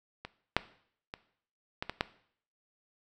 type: clicks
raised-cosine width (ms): 0.3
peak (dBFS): -24 / -7 / -22 / -17 / -18 / -11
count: 6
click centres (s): 0.25 / 0.566 / 1.139 / 1.825 / 1.896 / 2.009
effects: noise-tail reverb RT60 0.6 s tail -17 dB re dry

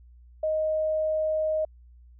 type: tone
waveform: sine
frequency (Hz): 624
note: D#5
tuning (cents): +5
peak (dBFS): -23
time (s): 0.43-1.65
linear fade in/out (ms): 5
effects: added 60 Hz sine -49 dBFS peak until 2.19 s

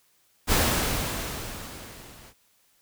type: noise with level ramp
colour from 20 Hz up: pink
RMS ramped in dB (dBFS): -20 to -50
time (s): 0.47-2.34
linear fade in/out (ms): 50
effects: white hiss -65 dBFS RMS until 2.81 s

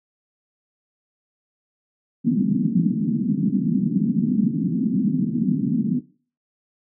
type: band-pass noise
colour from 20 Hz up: white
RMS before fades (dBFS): -21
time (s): 2.24-6.01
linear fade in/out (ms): 20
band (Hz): 160 to 260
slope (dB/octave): 48
effects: noise-tail reverb RT60 0.4 s tail -17 dB re dry

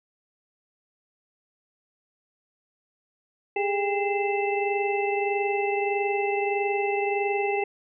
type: tone cluster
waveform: sine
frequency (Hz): 403.3 / 424.9 / 803 / 2062 / 2651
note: G4 / G#4 / G5 / C7 / E7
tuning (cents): +49 / +40 / +41 / -26 / +9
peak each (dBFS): -26 / -33 / -28 / -34 / -32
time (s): 3.56-7.64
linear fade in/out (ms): 5
effects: none

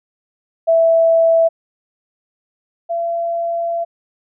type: tone pair in turn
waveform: sine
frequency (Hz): 659.3 / 677.8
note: E5 / E5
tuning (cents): 0 / +48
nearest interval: unison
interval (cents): 48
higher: second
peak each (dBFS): -9 / -17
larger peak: first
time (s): 0.67-1.49 / 2.89-3.85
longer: second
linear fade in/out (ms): 20
effects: none

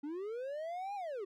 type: linear two-way sweep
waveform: triangle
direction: up then down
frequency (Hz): 277.2 to 828 to 366.4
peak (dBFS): -36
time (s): 0.03-1.25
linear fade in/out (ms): 10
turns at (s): 0.95
effects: none

